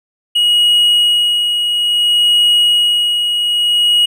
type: tone with tremolo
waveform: triangle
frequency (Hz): 2898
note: F#7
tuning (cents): -37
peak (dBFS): -6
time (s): 0.35-4.06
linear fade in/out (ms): 10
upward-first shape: sine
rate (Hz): 0.59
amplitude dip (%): 45
effects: none